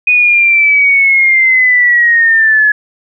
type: linear sweep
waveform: sine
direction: down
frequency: 2489 to 1694 Hz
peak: -5 dBFS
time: 0.07-2.72 s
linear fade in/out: 5 ms
effects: none